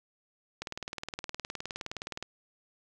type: click train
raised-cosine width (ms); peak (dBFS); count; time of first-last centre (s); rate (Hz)
0.2; -19; 32; 0.62-2.226; 19.3
effects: none